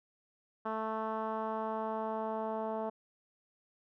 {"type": "tone with low-pass filter sweep", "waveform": "10% pulse", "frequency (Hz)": 220, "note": "A3", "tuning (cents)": 0, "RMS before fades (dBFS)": -36, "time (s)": [0.65, 2.9], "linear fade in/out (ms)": 10, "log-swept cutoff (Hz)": [1200, 770], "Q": 1.8, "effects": []}